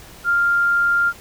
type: tone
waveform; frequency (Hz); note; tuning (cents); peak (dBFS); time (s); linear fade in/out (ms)
sine; 1396.9; F6; 0; -14; 0.24-1.13; 50
effects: pink hiss -42 dBFS RMS until 1.2 s